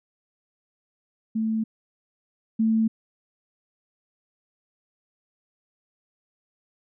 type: tone pair in turn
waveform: sine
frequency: 221 / 222.3 Hz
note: A3 / A3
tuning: +8 / +18 cents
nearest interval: unison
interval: 10 cents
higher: second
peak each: -22 / -18 dBFS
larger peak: second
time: 1.35-1.64 / 2.59-2.88 s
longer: neither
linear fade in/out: 10 ms
effects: none